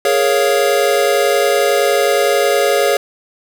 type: chord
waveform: square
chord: Bb minor seventh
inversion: third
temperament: equal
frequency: 415.3 / 466.2 / 554.4 / 698.5 Hz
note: Ab4 / Bb4 / Db5 / F5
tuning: 0 / 0 / 0 / 0 cents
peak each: -17 / -20 / -16 / -20 dBFS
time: 0.05-2.97 s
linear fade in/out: 2 ms
effects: none